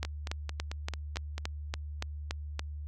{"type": "two click trains", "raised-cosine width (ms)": 0.2, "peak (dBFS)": [-16, -20], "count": [10, 7], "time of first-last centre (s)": [[0.03, 2.594], [0.05, 1.38]], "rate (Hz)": [3.51, 4.51], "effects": ["added 74 Hz sine -37 dBFS peak until 2.87 s"]}